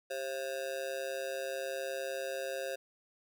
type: tone with amplitude modulation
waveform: square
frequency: 535 Hz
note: C5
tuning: 38 cents sharp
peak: -32 dBFS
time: 0.1-2.76 s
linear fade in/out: 10 ms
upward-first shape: sine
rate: 141 Hz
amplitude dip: 95%
effects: none